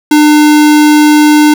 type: tone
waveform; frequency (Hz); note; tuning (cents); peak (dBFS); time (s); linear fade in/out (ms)
square; 300; D4; +37; -3; 0.11-1.54; 5
effects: none